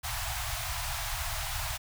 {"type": "band-stop noise", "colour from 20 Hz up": "pink", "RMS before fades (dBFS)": -34, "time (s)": [0.03, 1.78], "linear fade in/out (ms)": 20, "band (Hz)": [130, 640], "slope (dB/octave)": 96, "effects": []}